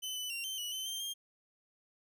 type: tone with pitch steps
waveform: sawtooth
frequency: 3035 / 2995 / 2761 / 3101 / 2940 / 3064 / 3156 / 3206 Hz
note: F#7 / F#7 / F7 / G7 / F#7 / G7 / G7 / G7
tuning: +43 / +20 / -20 / -19 / -12 / -40 / +11 / +38 cents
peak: -34 dBFS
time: 0.02-1.14 s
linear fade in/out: 20 ms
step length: 140 ms
effects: none